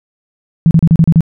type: tone bursts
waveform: sine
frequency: 164 Hz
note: E3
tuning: 9 cents flat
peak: -3 dBFS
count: 7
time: 0.66-1.207 s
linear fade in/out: 0 ms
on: 49 ms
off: 34 ms
effects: none